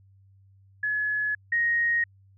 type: tone pair in turn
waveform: sine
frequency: 1700 / 1873.1 Hz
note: G#6 / A#6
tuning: +40 / +8 cents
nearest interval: major second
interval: 168 cents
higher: second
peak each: -24 / -21 dBFS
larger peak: second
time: 0.83-1.35 / 1.52-2.04 s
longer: neither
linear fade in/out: 5 ms
effects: added 97 Hz sine -54 dBFS peak until 2.37 s